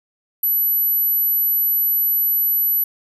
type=tone; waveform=sine; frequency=11840 Hz; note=F#9; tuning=in tune; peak=-15 dBFS; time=0.43-2.84 s; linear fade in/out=5 ms; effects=none